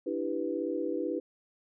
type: chord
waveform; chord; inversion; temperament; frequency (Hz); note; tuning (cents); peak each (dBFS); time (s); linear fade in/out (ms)
sine; E minor seventh; third; equal; 293.7 / 329.6 / 392 / 493.9; D4 / E4 / G4 / B4; 0 / 0 / 0 / 0; -36 / -34 / -36 / -35; 0.06-1.2; 10
effects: none